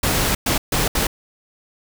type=noise bursts at uneven times; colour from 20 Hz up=pink; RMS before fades=-19 dBFS; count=4; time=0.03-0.35 / 0.46-0.58 / 0.72-0.88 / 0.95-1.07 s; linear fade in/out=5 ms; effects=none